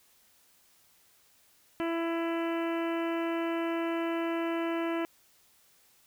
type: harmonic tone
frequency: 333.3 Hz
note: E4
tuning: 19 cents sharp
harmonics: 1 / 2 / 3 / 4 / 5 / 6 / 7 / 8 / 9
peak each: -30 / -36 / -40 / -42 / -44 / -46 / -47 / -48 / -49 dBFS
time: 1.8-5.05 s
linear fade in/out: 0 ms
effects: white hiss -64 dBFS RMS until 6.06 s